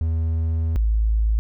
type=tone pair in turn; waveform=triangle / sine; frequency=81.1 / 54.25 Hz; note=E2 / A1; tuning=-28 / -24 cents; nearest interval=perfect fifth; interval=696 cents; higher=first; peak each=-17 / -16 dBFS; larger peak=second; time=0.01-0.76 / 0.76-1.39 s; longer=first; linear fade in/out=0 ms; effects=none